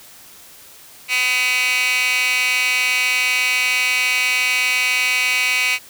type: tone with high-pass filter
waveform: 15% pulse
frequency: 251.9 Hz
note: B3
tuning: 34 cents sharp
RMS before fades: -18 dBFS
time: 1.08-5.79 s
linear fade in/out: 50 ms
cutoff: 2300 Hz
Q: 3.4
effects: white hiss -43 dBFS RMS until 5.89 s